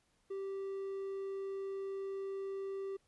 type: tone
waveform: triangle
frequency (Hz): 390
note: G4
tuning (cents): -9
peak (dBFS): -36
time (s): 0.3-2.97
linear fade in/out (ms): 10
effects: pink hiss -75 dBFS RMS until 3.07 s + resampled to 24000 Hz